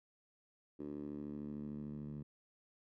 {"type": "tone with band-pass filter sweep", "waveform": "10% pulse", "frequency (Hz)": 73.42, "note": "D2", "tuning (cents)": 0, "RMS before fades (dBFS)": -45, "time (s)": [0.79, 2.23], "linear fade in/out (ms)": 10, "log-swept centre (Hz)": [320, 170], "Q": 2.7, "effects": []}